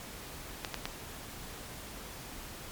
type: clicks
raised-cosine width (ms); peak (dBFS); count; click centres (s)
0.2; -16; 3; 0.648 / 0.743 / 0.855
effects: pink hiss -45 dBFS RMS until 2.71 s + MP3 96 kbps